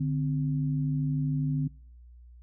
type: tone pair together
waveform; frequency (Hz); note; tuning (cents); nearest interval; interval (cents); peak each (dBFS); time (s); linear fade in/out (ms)
sine; 147.3 / 260; D3 / C4; +6 / -11; minor seventh; 983; -26 / -32; 0-1.68; 10
effects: noise-tail reverb RT60 0.6 s tail -26 dB re dry + added 60 Hz sine -48 dBFS peak until 2.42 s